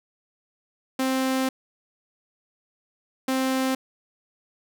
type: tone bursts at uneven times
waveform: sawtooth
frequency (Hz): 262.4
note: C4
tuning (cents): +5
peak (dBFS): -18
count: 2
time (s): 0.99-1.49 / 3.28-3.75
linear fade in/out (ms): 5
effects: none